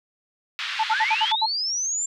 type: band-pass noise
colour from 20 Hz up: white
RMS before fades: -30 dBFS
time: 0.59-1.32 s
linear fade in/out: 0 ms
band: 1300 to 3700 Hz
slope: 24 dB/octave
type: tone bursts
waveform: sine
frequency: 880 Hz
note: A5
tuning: in tune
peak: -18 dBFS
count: 7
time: 0.79-1.462 s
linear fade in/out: 10 ms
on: 48 ms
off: 56 ms
type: linear sweep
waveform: sine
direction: up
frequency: 1300 to 7380 Hz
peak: -23 dBFS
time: 0.91-2.06 s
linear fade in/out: 5 ms
effects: none